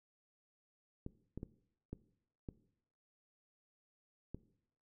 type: clicks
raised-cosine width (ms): 3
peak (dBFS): -30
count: 6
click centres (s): 1.064 / 1.376 / 1.431 / 1.93 / 2.488 / 4.346
effects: noise-tail reverb RT60 0.7 s tail -18 dB re dry